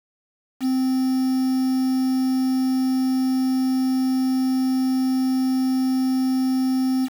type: tone with quantisation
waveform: triangle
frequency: 260 Hz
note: C4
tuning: 11 cents flat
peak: -16 dBFS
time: 0.6-7.09 s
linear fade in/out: 50 ms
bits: 6
effects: none